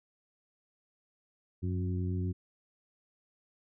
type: harmonic tone with a mistuned harmonic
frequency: 90.7 Hz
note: F#2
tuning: 34 cents flat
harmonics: 1 / 2 / 3 / 4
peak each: -31 / -37 / -41 / -43 dBFS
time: 1.62-2.33 s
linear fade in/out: 20 ms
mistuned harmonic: 1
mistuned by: +44 cents
effects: none